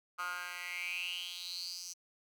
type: tone with high-pass filter sweep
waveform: 10% pulse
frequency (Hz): 177.8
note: F3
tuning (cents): +31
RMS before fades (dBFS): -41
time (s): 0.18-1.94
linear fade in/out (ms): 20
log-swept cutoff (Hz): 1300 to 5800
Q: 8.3
effects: none